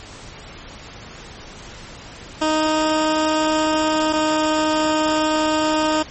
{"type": "tone pair in turn", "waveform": "15% pulse", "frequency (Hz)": [311.1, 309.9], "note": ["D#4", "D#4"], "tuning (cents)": [0, -7], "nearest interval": "unison", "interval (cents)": 7, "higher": "first", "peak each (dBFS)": -10, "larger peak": "neither", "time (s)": [[2.41, 4.13], [4.13, 6.03]], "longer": "second", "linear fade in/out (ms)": 10, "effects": ["pink hiss -38 dBFS RMS until 6.1 s", "MP3 32 kbps"]}